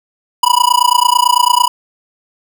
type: tone with amplitude modulation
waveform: square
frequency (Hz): 980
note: B5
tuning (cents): -14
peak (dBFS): -5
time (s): 0.43-1.68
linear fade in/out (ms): 5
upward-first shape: sine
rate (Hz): 29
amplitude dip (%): 100
effects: none